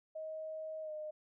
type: tone with pitch glide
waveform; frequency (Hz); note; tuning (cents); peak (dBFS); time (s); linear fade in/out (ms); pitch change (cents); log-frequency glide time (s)
sine; 630 to 612.8; D#5 to D#5; +21 to -27; -40; 0.15-1.11; 10; -48; 0.82-0.92
effects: none